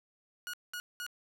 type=tone bursts; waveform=sawtooth; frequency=1450 Hz; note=F#6; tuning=35 cents flat; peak=-34 dBFS; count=3; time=0.47-1.065 s; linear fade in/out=0 ms; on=65 ms; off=200 ms; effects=none